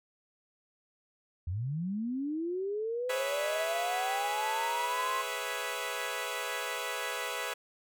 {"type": "linear sweep", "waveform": "sine", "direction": "up", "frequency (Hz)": [79.6, 1066], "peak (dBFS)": -31, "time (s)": [1.47, 5.22], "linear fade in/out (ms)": 5}
{"type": "chord", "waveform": "10% pulse", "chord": "C# minor seventh", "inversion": "second", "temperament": "equal with one note detuned", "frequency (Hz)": [415.3, 493.9, 554.4, 656.6], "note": ["G#4", "B4", "C#5", "E5"], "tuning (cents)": [0, 0, 0, -7], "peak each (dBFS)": [-33, -29, -32, -31], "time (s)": [3.09, 7.54], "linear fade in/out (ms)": 10}
{"effects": []}